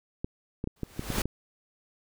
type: clicks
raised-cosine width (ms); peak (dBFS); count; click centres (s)
3; -18; 8; 0.245 / 0.641 / 0.674 / 0.833 / 0.994 / 1.103 / 1.184 / 1.256
type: noise with exponential growth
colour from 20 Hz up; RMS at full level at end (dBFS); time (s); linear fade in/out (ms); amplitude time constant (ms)
pink; -27; 0.76-1.22; 5; 99
effects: none